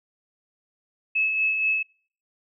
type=tone with tremolo; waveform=sine; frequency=2594 Hz; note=E7; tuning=28 cents flat; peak=-19 dBFS; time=1.15-1.83 s; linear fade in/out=10 ms; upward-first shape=sine; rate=4.2 Hz; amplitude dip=40%; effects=noise-tail reverb RT60 0.5 s tail -24 dB re dry